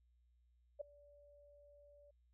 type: tone with ADSR envelope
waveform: sine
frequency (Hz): 579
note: D5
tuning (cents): -25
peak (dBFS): -38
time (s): 0.79-2.11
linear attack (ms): 20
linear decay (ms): 7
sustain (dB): -24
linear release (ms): 7
effects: added 60 Hz sine -70 dBFS peak until 2.33 s